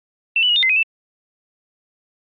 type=tone with pitch steps; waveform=sine; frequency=2684 / 2969 / 2887 / 3647 / 2065 / 2519 / 2652 Hz; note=E7 / F#7 / F#7 / A#7 / C7 / D#7 / E7; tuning=+31 / +5 / -43 / -39 / -23 / +21 / +10 cents; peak=-13 dBFS; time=0.36-0.829 s; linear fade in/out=2 ms; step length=67 ms; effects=Opus 48 kbps